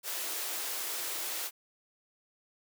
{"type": "high-pass noise", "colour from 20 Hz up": "white", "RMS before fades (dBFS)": -36, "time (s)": [0.03, 1.51], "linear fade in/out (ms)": 50, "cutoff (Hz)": 300, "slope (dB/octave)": 96, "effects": []}